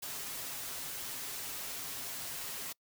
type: noise with comb filter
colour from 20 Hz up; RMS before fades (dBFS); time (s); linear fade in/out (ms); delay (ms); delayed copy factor
white; -41; 0.02-2.73; 10; 7.4; +0.5
effects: noise-tail reverb RT60 0.1 s tail -25 dB re dry